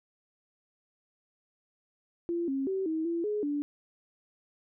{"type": "tone with pitch steps", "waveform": "sine", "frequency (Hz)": [342.1, 270.6, 383.2, 318.7, 337.5, 419.6, 290.5], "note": ["F4", "C#4", "G4", "D#4", "E4", "G#4", "D4"], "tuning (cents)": [-36, -42, -39, 42, 41, 18, -19], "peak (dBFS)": -28, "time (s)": [2.29, 3.62], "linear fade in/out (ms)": 0, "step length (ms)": 190, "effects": []}